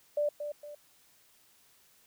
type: tone with echo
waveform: sine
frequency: 589 Hz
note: D5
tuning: 5 cents sharp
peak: -26 dBFS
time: 0.17-0.29 s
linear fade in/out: 5 ms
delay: 230 ms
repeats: 2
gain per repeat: -8 dB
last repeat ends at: 0.75 s
effects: white hiss -64 dBFS RMS until 2.06 s